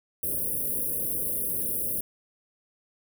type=band-stop noise; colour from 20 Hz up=white; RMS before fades=-29 dBFS; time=0.23-2.01 s; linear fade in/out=5 ms; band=590 to 9400 Hz; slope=96 dB/octave; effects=none